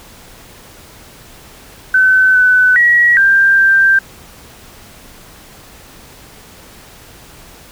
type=tone with pitch steps; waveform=sine; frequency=1522 / 1503 / 1914 / 1585 / 1576 Hz; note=F#6 / F#6 / A#6 / G6 / G6; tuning=+48 / +27 / +45 / +19 / +9 cents; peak=-6 dBFS; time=1.94-3.99 s; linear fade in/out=5 ms; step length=410 ms; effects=pink hiss -39 dBFS RMS until 7.71 s